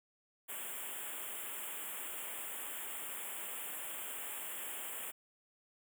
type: band-stop noise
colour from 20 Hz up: white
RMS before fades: -43 dBFS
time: 0.48-5.12 s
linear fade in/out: 20 ms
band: 3400 to 7300 Hz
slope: 96 dB/octave
effects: high-pass 300 Hz 12 dB/octave